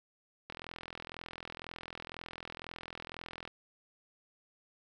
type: click train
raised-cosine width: 0.3 ms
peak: -26 dBFS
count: 126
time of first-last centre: 0.5-3.476 s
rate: 42 Hz
effects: none